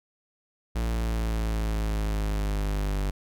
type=linear sweep; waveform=45% pulse; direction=down; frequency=57 to 49 Hz; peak=-25 dBFS; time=0.75-3.11 s; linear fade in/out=10 ms; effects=none